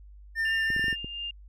triangle tone with vibrato, 1795 Hz, A6, 34 cents sharp, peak -23 dBFS, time 0.35-0.96 s, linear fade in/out 50 ms, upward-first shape sine, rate 6.1 Hz, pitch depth 10 cents each way
sine tone with tremolo, 2806 Hz, F7, 8 cents sharp, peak -31 dBFS, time 0.45-1.31 s, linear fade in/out 5 ms, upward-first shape triangle, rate 2.8 Hz, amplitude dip 55%
clicks, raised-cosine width 3 ms, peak -25 dBFS, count 7, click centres 0.703 / 0.764 / 0.795 / 0.842 / 0.882 / 0.928 / 1.045 s
effects added 50 Hz sine -46 dBFS peak until 1.48 s

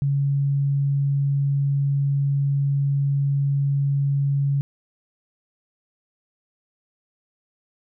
sine tone, 140 Hz, C#3, 18 cents sharp, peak -18 dBFS, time 0.02-4.61 s, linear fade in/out 0 ms, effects none

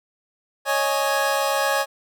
25% pulse chord, C# suspended second, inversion none, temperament equal, 554.4 / 622.3 / 830.6 Hz, C#5 / D#5 / G#5, 0 / 0 / 0 cents, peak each -19 / -23 / -20 dBFS, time 0.65-1.86 s, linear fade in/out 50 ms, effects none

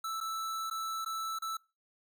square tone with dropouts, 1318.5 Hz, E6, in tune, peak -35 dBFS, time 0.04-1.57 s, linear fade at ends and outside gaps 5 ms, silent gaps 0.204-0.21 / 0.7-0.71 / 1.048-1.06 / 1.388-1.421 s, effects noise-tail reverb RT60 0.3 s tail -24 dB re dry

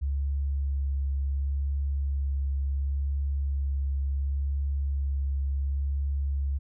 sine tone with vibrato, 69.3 Hz, C#2, in tune, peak -25 dBFS, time 0.01-6.59 s, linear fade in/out 20 ms, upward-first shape sine, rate 0.7 Hz, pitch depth 13 cents each way, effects none

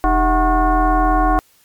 sine tone with frequency modulation, 392 Hz, G4, in tune, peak -11 dBFS, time 0.04-1.39 s, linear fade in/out 0 ms, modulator 350 Hz, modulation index 2.2, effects white hiss -54 dBFS RMS until 1.64 s + MP3 96 kbps

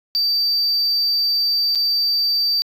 sine tone with dropouts, 4647 Hz, D8, 19 cents flat, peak -13 dBFS, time 0.15-2.62 s, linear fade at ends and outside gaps 0 ms, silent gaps 1.75-1.756 s, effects tanh soft clip ceiling -15 dBFS

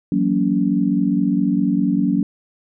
sine tone cluster, 168.3 / 188.1 / 232.9 / 283.1 Hz, E3 / F#3 / A#3 / C#4, +36 / +29 / -1 / +37 cents, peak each -26 / -19 / -21 / -19 dBFS, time 0.12-2.23 s, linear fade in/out 2 ms, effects none

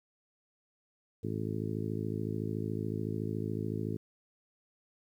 harmonic tone, 53.8 Hz, A1, 38 cents flat, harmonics 2 / 3 / 4 / 5 / 6 / 7 / 8, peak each -37 / -39 / -40 / -41 / -42 / -42 / -43 dBFS, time 1.23-3.97 s, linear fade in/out 10 ms, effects 11-bit

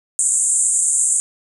pink band-pass noise, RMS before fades -17 dBFS, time 0.19-1.2 s, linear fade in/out 0 ms, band 7100 to 9400 Hz, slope 96 dB/octave, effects none

